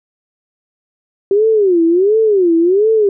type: tone with vibrato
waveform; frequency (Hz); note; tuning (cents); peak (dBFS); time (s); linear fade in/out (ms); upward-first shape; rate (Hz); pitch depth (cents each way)
sine; 383.1; G4; -40; -8; 1.31-3.09; 2; sine; 1.4; 260
effects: none